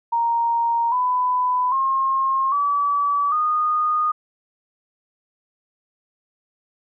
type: tone with pitch steps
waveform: sine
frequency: 932.3 / 999.2 / 1070.9 / 1147.8 / 1230.2 Hz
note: A#5 / B5 / C6 / D6 / D#6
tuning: 0 / +20 / +40 / -40 / -20 cents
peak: -17 dBFS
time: 0.12-4.12 s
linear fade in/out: 10 ms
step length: 800 ms
effects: none